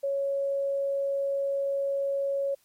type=tone; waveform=sine; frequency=554.4 Hz; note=C#5; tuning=in tune; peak=-25 dBFS; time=0.03-2.55 s; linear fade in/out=10 ms; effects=white hiss -66 dBFS RMS until 2.64 s + MP3 64 kbps